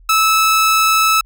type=tone; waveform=sawtooth; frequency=1306 Hz; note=E6; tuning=17 cents flat; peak=-7 dBFS; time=0.09-1.21 s; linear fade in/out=5 ms; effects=added 41 Hz sine -41 dBFS peak until 1.25 s